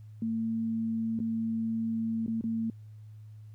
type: tone with dropouts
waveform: sine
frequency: 225.4 Hz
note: A3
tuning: 42 cents sharp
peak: -28 dBFS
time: 0.22-2.7 s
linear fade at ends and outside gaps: 2 ms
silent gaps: 1.191-1.201 / 2.263-2.279 / 2.411-2.439 s
effects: added 107 Hz sine -45 dBFS peak until 3.54 s + pink hiss -73 dBFS RMS until 3.54 s